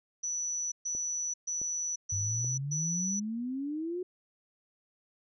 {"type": "tone bursts", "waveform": "sine", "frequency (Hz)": 5930, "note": "F#8", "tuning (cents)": 3, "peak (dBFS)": -31, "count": 5, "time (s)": [0.23, 3.2], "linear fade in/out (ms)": 10, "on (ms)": 490, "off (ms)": 130}
{"type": "clicks", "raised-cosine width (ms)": 2, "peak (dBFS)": -34, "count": 3, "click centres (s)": [0.95, 1.616, 2.445]}
{"type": "exponential sweep", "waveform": "sine", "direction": "up", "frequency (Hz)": [97.1, 370], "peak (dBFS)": -32, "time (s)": [2.12, 4.03], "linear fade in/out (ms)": 5}
{"effects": []}